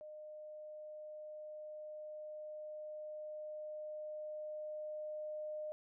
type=tone with level ramp; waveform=sine; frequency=610 Hz; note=D#5; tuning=34 cents flat; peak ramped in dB=-48 to -40 dBFS; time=0.01-5.72 s; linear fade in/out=0 ms; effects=none